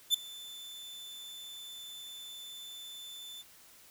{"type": "tone with ADSR envelope", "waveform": "40% pulse", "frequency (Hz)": 3520, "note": "A7", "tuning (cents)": 0, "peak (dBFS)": -20, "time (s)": [0.1, 3.43], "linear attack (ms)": 42, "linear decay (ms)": 3, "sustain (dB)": -23, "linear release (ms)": 24, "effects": ["white hiss -58 dBFS RMS until 3.9 s"]}